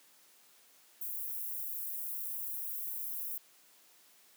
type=high-pass noise; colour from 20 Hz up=white; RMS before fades=-39 dBFS; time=1.01-3.38 s; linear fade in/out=5 ms; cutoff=12000 Hz; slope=24 dB/octave; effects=white hiss -63 dBFS RMS until 4.36 s + high-pass 200 Hz 12 dB/octave